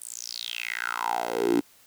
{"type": "tone with high-pass filter sweep", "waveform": "10% pulse", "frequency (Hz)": 58.5, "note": "A#1", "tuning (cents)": 7, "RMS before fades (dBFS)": -29, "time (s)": [0, 1.61], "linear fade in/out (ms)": 20, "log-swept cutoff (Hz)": [9700, 280], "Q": 6.5, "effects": ["white hiss -57 dBFS RMS until 1.86 s"]}